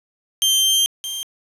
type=tone pair in turn; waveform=sawtooth; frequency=3151 / 3166 Hz; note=G7 / G7; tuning=+8 / +17 cents; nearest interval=unison; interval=9 cents; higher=second; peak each=-11 / -22 dBFS; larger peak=first; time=0.42-0.86 / 1.04-1.23 s; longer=first; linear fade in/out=0 ms; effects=resampled to 32000 Hz + 7-bit